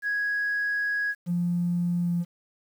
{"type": "tone", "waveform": "sine", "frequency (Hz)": 1661.2, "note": "G#6", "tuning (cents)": 0, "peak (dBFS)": -23, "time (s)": [0.02, 1.15], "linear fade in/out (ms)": 50}
{"type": "tone with pitch glide", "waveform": "triangle", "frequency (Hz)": [174.5, 172.99], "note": ["F3", "F3"], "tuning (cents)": [-1, -16], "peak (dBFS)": -19, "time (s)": [1.26, 2.25], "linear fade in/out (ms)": 50, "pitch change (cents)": -15, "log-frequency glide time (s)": [2.03, 2.11]}
{"effects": ["tanh soft clip ceiling -21 dBFS", "9-bit"]}